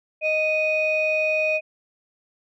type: tone pair together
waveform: sine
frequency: 622.3 / 2489 Hz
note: D#5 / D#7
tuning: 0 / 0 cents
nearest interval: 2 octaves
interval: 2400 cents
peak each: -21 dBFS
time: 0.21-1.61 s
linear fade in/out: 50 ms
effects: tanh soft clip ceiling -13 dBFS